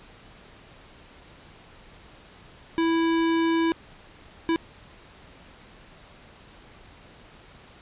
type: tone bursts at uneven times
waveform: square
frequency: 329.6 Hz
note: E4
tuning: in tune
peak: -21 dBFS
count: 2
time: 2.78-3.72 / 4.49-4.56 s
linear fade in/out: 0 ms
effects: pink hiss -50 dBFS RMS until 7.81 s + resampled to 8000 Hz